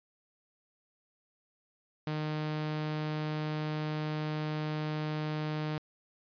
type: tone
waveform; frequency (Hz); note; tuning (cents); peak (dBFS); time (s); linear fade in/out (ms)
sawtooth; 153.3; D#3; -25; -28; 2.07-5.78; 2
effects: resampled to 11025 Hz